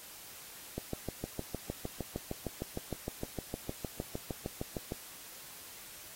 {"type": "click train", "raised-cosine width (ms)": 2, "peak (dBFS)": -22, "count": 28, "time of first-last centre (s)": [0.78, 4.921], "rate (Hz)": 6.52, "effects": ["white hiss -50 dBFS RMS until 6.15 s", "AAC 48 kbps"]}